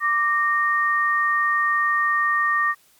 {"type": "tone pair together", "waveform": "sine", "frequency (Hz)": [1174.7, 1848.8], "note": ["D6", "A#6"], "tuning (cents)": [0, -15], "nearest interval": "minor sixth", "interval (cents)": 785, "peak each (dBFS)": -20, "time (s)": [0, 2.75], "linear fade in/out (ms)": 50, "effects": ["white hiss -57 dBFS RMS until 2.99 s", "MP3 96 kbps"]}